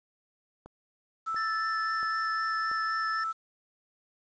click train, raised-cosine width 1 ms, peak -33 dBFS, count 4, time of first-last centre 0.66-2.715 s, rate 1.46 Hz
sine tone, 1318.5 Hz, E6, in tune, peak -29 dBFS, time 1.26-3.33 s, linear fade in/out 20 ms
square tone with vibrato, 1760 Hz, A6, in tune, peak -33 dBFS, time 1.36-3.24 s, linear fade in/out 5 ms, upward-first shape sine, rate 3.9 Hz, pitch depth 12 cents each way
effects resampled to 16000 Hz + 9-bit

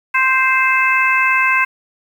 harmonic tone, 523 Hz, C5, 1 cent flat, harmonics 2 / 3 / 4 / 5, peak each -17 / -17 / -17 / -17 dBFS, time 0.14-1.65 s, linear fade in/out 10 ms, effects 7-bit

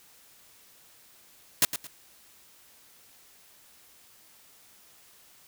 white noise with echo, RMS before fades -20 dBFS, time 1.62-1.65 s, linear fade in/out 2 ms, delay 110 ms, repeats 2, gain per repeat -11 dB, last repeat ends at 1.87 s, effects white hiss -57 dBFS RMS until 5.47 s

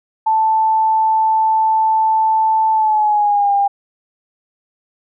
sine tone with pitch glide, 880 to 802.3 Hz, A5 to G5, 0 to +40 cents, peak -11 dBFS, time 0.26-3.68 s, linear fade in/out 10 ms, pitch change -160 cents, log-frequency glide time 2.72-3.53 s, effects none

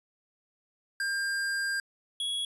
square tone pair in turn, 1600 / 3342 Hz, G6 / G#7, +35 / +10 cents, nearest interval octave + minor second, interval 1275 cents, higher second, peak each -29 / -30 dBFS, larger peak first, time 1-1.8 / 2.2-2.45 s, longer first, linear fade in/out 2 ms, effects resampled to 24000 Hz

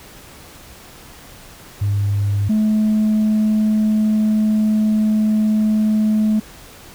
sine tone pair in turn, 101.3 / 215.1 Hz, G#2 / A3, -43 / -39 cents, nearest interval octave + minor second, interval 1304 cents, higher second, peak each -14 / -11 dBFS, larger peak second, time 1.81-2.49 / 2.49-6.4 s, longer second, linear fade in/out 10 ms, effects tanh soft clip ceiling -11 dBFS + pink hiss -41 dBFS RMS until 6.94 s

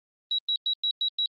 sine tone bursts, 3882 Hz, B7, 31 cents flat, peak -23 dBFS, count 6, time 0.31-1.26 s, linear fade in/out 2 ms, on 75 ms, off 100 ms, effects Opus 24 kbps

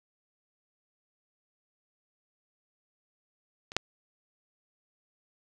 clicks, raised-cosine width 0.2 ms, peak -25 / -6 dBFS, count 2, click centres 3.719 / 3.766 s, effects none

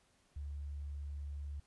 sine tone, 71.9 Hz, D2, 36 cents flat, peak -40 dBFS, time 0.36-1.6 s, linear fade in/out 5 ms, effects pink hiss -72 dBFS RMS until 1.66 s + resampled to 24000 Hz

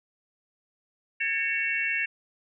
sine tone cluster, 1652 / 1802 / 2233 / 2707 Hz, G#6 / A6 / C#7 / E7, -10 / +41 / +12 / +45 cents, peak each -34 / -32 / -29 / -29 dBFS, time 1.2-2.06 s, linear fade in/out 10 ms, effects none

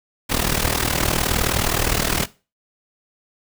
pink noise with amplitude modulation, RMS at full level -17 dBFS, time 0.29-2.26 s, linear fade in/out 20 ms, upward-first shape sine, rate 39.3 Hz, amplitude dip 80%, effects noise-tail reverb RT60 0.3 s tail -18 dB re dry

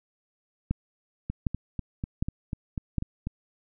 two click trains, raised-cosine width 5 ms, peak -13 / -18 dBFS, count 4 / 9, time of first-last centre 0.71-2.983 / 1.3-3.27 s, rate 1.32 / 4.06 Hz, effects none

